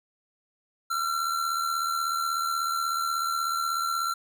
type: tone with amplitude modulation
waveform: square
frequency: 1358 Hz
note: F6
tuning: 49 cents flat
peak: -24 dBFS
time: 0.9-4.14 s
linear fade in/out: 10 ms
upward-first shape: sine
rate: 76.4 Hz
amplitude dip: 55%
effects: none